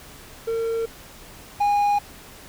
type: tone pair in turn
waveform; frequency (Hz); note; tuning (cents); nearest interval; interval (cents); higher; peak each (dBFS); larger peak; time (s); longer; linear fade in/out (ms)
triangle; 455.8 / 819.2; A#4 / G#5; -39 / -24; minor seventh; 1015; second; -20 / -15; second; 0.47-0.86 / 1.6-1.99; neither; 10
effects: pink hiss -44 dBFS RMS until 2.48 s